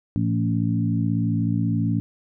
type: harmonic tone with a mistuned harmonic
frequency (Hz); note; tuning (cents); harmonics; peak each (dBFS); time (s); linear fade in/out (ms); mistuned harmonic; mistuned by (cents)
56.4; A1; +44; 2 / 3 / 4 / 5; -23 / -25 / -26 / -27; 0.16-2; 0; 3; +22
effects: none

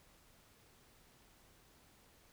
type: silence
effects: pink hiss -66 dBFS RMS until 2.32 s

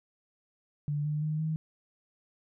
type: tone with pitch steps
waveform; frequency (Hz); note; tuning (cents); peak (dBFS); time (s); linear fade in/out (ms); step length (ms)
sine; 146.83 / 150.35 / 153.95 / 157.64; D3 / D3 / D#3 / D#3; 0 / +41 / -18 / +23; -28; 0.88-1.56; 0; 170
effects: none

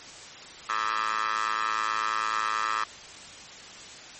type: tone with high-pass filter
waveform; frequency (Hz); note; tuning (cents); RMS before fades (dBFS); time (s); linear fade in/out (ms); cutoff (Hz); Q
15% pulse; 109.2; A2; -13; -28; 0.69-2.84; 5; 1300; 6.9
effects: white hiss -44 dBFS RMS until 4.19 s + MP3 32 kbps

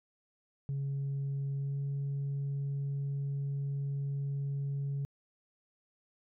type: tone with pitch glide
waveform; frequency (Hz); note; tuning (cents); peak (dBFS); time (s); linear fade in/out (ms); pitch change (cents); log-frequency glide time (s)
sine; 138.59 to 139.72; C#3 to C#3; 0 to +14; -30; 0.69-5.05; 0; +14; 1.59-1.79
effects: tanh soft clip ceiling -30 dBFS

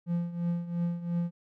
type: tone with tremolo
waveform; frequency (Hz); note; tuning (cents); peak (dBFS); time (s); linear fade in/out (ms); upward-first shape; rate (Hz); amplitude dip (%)
triangle; 172.2; F3; -24; -23; 0.06-1.31; 50; triangle; 2.9; 80
effects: none

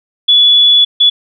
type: tone bursts at uneven times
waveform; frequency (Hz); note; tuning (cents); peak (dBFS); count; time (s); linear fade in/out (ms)
sine; 3422; A7; -49; -4; 2; 0.28-0.85 / 1-1.1; 10
effects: none

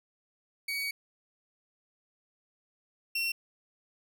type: tone pair in turn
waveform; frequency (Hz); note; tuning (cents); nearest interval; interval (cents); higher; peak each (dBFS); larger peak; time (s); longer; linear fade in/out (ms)
30% pulse; 2253 / 2720; C#7 / F7; +28 / -46; minor third; 326; second; -29 / -26; second; 0.68-0.91 / 3.15-3.32; first; 5
effects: none

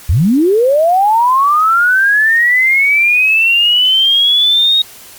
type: linear sweep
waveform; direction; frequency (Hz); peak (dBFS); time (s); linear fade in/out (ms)
sine; up; 63.3 to 3771; -7; 0.09-4.82; 5
effects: white hiss -36 dBFS RMS until 5.18 s + Opus 48 kbps

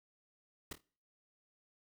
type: noise with echo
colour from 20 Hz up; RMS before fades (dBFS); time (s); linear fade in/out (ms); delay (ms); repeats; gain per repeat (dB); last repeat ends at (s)
pink; -42; 0.71-0.73; 5; 26; 3; -10; 0.808
effects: noise-tail reverb RT60 0.5 s tail -25 dB re dry

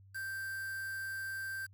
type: tone with quantisation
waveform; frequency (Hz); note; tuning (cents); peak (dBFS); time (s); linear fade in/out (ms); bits
triangle; 1568; G6; 0; -36; 0.14-1.67; 20; 8
effects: added 97 Hz sine -56 dBFS peak until 1.73 s

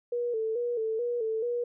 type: tone with vibrato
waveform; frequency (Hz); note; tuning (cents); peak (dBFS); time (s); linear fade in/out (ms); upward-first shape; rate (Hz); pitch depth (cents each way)
sine; 461.5; A#4; -17; -27; 0.12-1.64; 5; square; 2.3; 72
effects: none

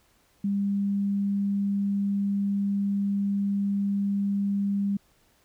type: tone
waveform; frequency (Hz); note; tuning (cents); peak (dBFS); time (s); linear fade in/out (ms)
sine; 200; G3; +35; -23; 0.44-4.97; 5
effects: pink hiss -64 dBFS RMS until 5.44 s

